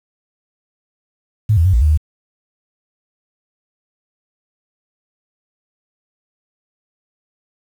sine tone with pitch steps, 107.1 / 82.6 / 93.7 / 58.6 / 75.7 / 76.8 Hz, A2 / E2 / F#2 / A#1 / D#2 / D#2, -46 / +4 / +22 / +10 / -47 / -22 cents, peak -9 dBFS, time 1.49-1.976 s, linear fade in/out 10 ms, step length 81 ms, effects 7-bit

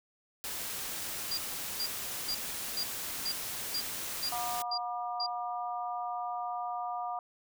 white noise, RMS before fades -38 dBFS, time 0.44-4.62 s, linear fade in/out 0 ms
sine tone bursts, 4782 Hz, D8, 30 cents sharp, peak -31 dBFS, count 9, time 1.31-5.264 s, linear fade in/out 5 ms, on 66 ms, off 420 ms
harmonic tone, 240.2 Hz, B3, 48 cents flat, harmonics 3 / 4 / 5, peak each -35 / -40 / -40 dBFS, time 4.32-7.19 s, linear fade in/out 2 ms
effects none

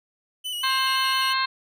45% pulse tone with vibrato, 2960 Hz, F#7, in tune, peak -28 dBFS, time 0.44-1.34 s, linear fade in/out 20 ms, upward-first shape square, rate 5.8 Hz, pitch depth 28 cents each way
harmonic tone, 528 Hz, C5, 16 cents sharp, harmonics 2 / 3 / 4 / 5 / 6 / 7 / 8, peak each -24 / -28 / -32 / -32 / -37 / -34 / -28 dBFS, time 0.63-1.46 s, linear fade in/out 10 ms
effects none

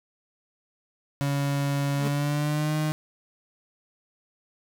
35% pulse tone with pitch glide, 141 to 153.76 Hz, C#3 to D#3, +30 to -20 cents, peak -22 dBFS, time 1.21-2.92 s, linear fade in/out 0 ms, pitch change +150 cents, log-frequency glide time 1.98-2.76 s
30% pulse tone with exponential growth, 214.3 Hz, A3, 45 cents flat, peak -24 dBFS, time 1.89-2.08 s, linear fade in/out 5 ms, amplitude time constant 41 ms
effects none

